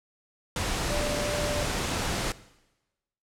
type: tone in noise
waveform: sine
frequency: 589 Hz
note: D5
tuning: 5 cents sharp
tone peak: -30 dBFS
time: 0.9-1.63 s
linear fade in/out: 2 ms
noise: pink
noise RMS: -29 dBFS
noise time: 0.56-2.32 s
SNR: -4 dB
effects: noise-tail reverb RT60 1.0 s tail -18 dB re dry + low-pass 9000 Hz 12 dB/octave